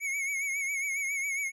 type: tone with vibrato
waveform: square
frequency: 2217 Hz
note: C#7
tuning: in tune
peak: -30 dBFS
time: 0-1.52 s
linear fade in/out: 50 ms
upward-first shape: triangle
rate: 7.3 Hz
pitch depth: 76 cents each way
effects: low-pass 12000 Hz 12 dB/octave